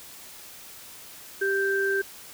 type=tone pair together; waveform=sine; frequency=392.5 / 1568 Hz; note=G4 / G6; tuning=+2 / 0 cents; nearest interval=2 octaves; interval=2398 cents; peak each=-25 dBFS; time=1.41-2.02 s; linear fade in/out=10 ms; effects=white hiss -45 dBFS RMS until 2.33 s